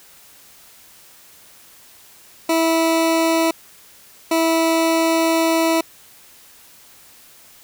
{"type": "tone pair in turn", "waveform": "20% pulse", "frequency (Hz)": [327.2, 327.2], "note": ["E4", "E4"], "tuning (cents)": [-13, -13], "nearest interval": "unison", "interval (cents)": 0, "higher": "neither", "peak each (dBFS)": [-10, -10], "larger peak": "neither", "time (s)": [[2.49, 3.51], [4.31, 5.81]], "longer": "second", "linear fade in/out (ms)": 5, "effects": ["white hiss -47 dBFS RMS until 7.63 s"]}